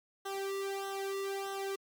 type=tone with flanger; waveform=sawtooth; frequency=392 Hz; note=G4; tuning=in tune; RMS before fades=-37 dBFS; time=0.25-1.76 s; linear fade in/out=10 ms; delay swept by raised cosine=0.42 to 1.3 ms; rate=1.6 Hz; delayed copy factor=-0.9; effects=MP3 96 kbps